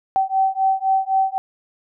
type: beating tone pair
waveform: sine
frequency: 767 / 770.9 Hz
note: G5 / G5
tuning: -38 / -29 cents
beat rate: 3.9 Hz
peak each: -19 dBFS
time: 0.16-1.38 s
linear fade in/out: 0 ms
effects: none